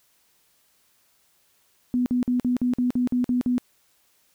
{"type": "tone bursts", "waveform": "sine", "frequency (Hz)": 247.4, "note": "B3", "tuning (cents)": 3, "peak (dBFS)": -19, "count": 10, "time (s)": [1.94, 3.581], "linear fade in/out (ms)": 0, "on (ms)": 120, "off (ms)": 49, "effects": ["white hiss -64 dBFS RMS until 4.34 s"]}